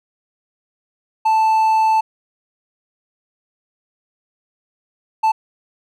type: tone bursts at uneven times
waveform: triangle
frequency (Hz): 880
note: A5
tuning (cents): 0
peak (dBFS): -10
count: 2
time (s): 1.25-2.01 / 5.23-5.32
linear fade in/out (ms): 10
effects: none